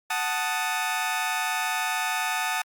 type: chord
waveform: 20% pulse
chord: D# diminished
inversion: first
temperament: equal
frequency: 740 / 880 / 1244.5 Hz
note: F#5 / A5 / D#6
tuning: 0 / 0 / 0 cents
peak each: -25 / -24 / -26 dBFS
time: 0.1-2.62 s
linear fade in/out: 5 ms
effects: Opus 48 kbps